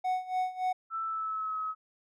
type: tone with tremolo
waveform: triangle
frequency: 740 Hz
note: F#5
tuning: in tune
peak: -24 dBFS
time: 0.04-0.73 s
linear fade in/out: 10 ms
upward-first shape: sine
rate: 3.5 Hz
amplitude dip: 85%
type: tone with pitch glide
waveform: sine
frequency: 1326 to 1279.4 Hz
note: E6 to D#6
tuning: +10 to +48 cents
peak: -31 dBFS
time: 0.9-1.75 s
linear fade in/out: 50 ms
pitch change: -62 cents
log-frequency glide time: 1.03-1.57 s
effects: none